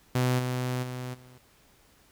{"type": "tone with level steps", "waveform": "sawtooth", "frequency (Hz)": 126.1, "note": "B2", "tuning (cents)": 36, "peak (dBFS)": [-19, -24, -30, -46], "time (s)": [0.15, 1.38], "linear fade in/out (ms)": 5, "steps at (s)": [0.38, 0.82, 1.13], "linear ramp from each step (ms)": 20, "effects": ["pink hiss -61 dBFS RMS until 2.11 s"]}